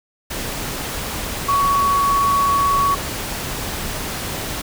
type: tone in noise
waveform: sine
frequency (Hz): 1121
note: C#6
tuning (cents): +19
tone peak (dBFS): -14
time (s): 1.48-2.95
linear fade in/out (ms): 10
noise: pink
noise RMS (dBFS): -26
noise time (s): 0.3-4.62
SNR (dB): +9
effects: none